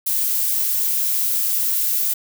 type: noise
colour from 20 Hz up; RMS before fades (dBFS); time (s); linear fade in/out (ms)
violet; -20; 0.06-2.14; 10
effects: none